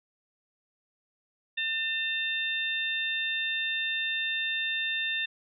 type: harmonic tone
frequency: 900 Hz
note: A5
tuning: 39 cents sharp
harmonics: 2 / 3 / 4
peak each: -32 / -32 / -32 dBFS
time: 1.57-5.26 s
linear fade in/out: 10 ms
effects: none